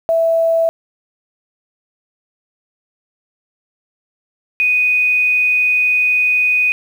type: tone pair in turn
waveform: sine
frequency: 659 / 2488 Hz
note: E5 / D#7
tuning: -1 / -1 cents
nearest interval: octave + major seventh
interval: 2300 cents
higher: second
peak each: -11 dBFS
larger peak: neither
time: 0.09-0.69 / 4.6-6.72 s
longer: second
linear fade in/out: 0 ms
effects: 7-bit